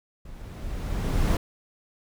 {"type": "noise with level ramp", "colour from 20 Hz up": "brown", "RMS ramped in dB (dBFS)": [-43, -19], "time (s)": [0.25, 1.37], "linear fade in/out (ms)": 5, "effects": []}